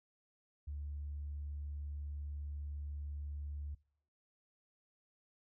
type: tone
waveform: sine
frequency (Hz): 72.8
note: D2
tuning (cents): -15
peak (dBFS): -39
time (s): 0.67-3.75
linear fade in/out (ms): 10
effects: noise-tail reverb RT60 0.6 s tail -25 dB re dry + tanh soft clip ceiling -35 dBFS